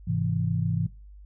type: chord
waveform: sine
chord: Ab augmented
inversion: none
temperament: equal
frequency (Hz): 103.83 / 130.81 / 164.81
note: Ab2 / C3 / E3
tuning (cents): 0 / 0 / 0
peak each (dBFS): -28 / -29 / -27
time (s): 0.07-0.87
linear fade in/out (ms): 10
effects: noise-tail reverb RT60 0.3 s tail -20 dB re dry + added 50 Hz sine -44 dBFS peak until 1.25 s